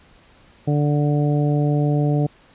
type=harmonic tone; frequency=146.83 Hz; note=D3; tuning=in tune; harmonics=1 / 2 / 3 / 4 / 5; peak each=-17 / -23 / -27 / -29 / -31 dBFS; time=0.67-2.27 s; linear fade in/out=10 ms; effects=pink hiss -52 dBFS RMS until 2.54 s + resampled to 8000 Hz